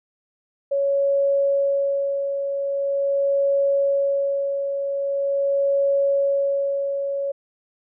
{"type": "tone with tremolo", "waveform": "sine", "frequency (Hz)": 557, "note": "C#5", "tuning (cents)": 8, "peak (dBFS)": -16, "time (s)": [0.71, 7.32], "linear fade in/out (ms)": 10, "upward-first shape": "sine", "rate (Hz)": 0.43, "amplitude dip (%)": 50, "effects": []}